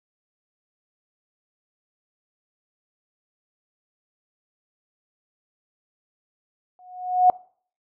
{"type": "tone with exponential growth", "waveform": "sine", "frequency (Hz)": 730, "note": "F#5", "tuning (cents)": -24, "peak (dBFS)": -9, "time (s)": [6.79, 7.3], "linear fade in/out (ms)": 1, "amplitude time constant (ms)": 110, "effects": ["noise-tail reverb RT60 0.5 s tail -23 dB re dry"]}